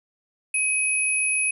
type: tone pair together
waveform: sine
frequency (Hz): 2535 / 10152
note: D#7 / D#9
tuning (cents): +32 / +34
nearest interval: 2 octaves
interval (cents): 2402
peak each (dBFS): -23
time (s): 0.54-1.51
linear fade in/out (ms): 5
effects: none